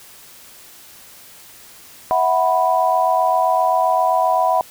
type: chord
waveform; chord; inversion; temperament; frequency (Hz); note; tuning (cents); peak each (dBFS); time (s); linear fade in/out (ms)
sine; E suspended second; none; equal with one note detuned; 652.4 / 740 / 987.8; E5 / F#5 / B5; -18 / 0 / 0; -19 / -17 / -18; 2.11-4.61; 0
effects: white hiss -43 dBFS RMS until 4.7 s